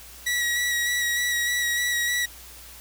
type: tone with vibrato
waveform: sawtooth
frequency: 1927 Hz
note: B6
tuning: 43 cents flat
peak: -19 dBFS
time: 0.26-2.26 s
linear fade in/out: 10 ms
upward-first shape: square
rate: 3.3 Hz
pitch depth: 17 cents each way
effects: added 60 Hz sine -49 dBFS peak until 2.8 s + white hiss -45 dBFS RMS until 2.8 s